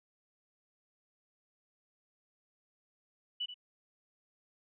sine tone with echo, 2960 Hz, F#7, in tune, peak -33 dBFS, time 3.4-3.46 s, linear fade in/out 10 ms, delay 83 ms, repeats 1, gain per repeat -10 dB, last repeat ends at 3.543 s, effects none

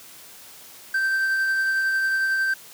triangle tone with tremolo, 1561 Hz, G6, 8 cents flat, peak -17 dBFS, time 0.94-2.54 s, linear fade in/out 5 ms, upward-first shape triangle, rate 11 Hz, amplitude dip 25%, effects white hiss -45 dBFS RMS until 2.73 s + high-pass 80 Hz 12 dB/octave

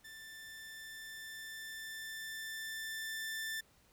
sawtooth tone with level ramp, 1773 Hz, A6, 13 cents sharp, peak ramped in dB -46 to -34 dBFS, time 0.04-3.61 s, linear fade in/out 10 ms, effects pink hiss -68 dBFS RMS until 3.92 s

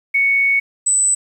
sine tone pair in turn, 2221 / 7997 Hz, C#7 / B8, +3 / +21 cents, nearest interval octave + minor seventh, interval 2218 cents, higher second, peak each -12 dBFS, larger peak neither, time 0.14-0.6 / 0.86-1.15 s, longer first, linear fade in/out 10 ms, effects 8-bit

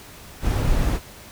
brown noise, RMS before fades -20 dBFS, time 0.41-1 s, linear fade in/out 50 ms, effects pink hiss -43 dBFS RMS until 1.31 s

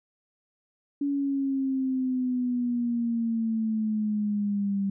sine exponential sweep, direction down, 284.7 to 196 Hz, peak -24 dBFS, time 1.01-4.9 s, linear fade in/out 5 ms, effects none

